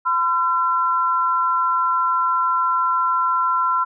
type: tone pair together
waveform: sine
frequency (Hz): 1017.1 / 1357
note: C6 / E6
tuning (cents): -49 / +50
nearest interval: perfect fourth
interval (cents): 499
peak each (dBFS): -19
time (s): 0.05-3.85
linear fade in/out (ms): 20
effects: none